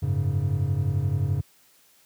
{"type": "chord", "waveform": "triangle", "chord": "F# suspended second", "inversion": "none", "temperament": "just", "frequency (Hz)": [92.5, 104.06, 138.75], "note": ["F#2", "G#2", "C#3"], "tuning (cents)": [0, 4, 2], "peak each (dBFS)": -24, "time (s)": [0.02, 1.41], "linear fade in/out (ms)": 10, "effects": ["white hiss -59 dBFS RMS until 2.05 s", "high-pass 60 Hz 12 dB/octave"]}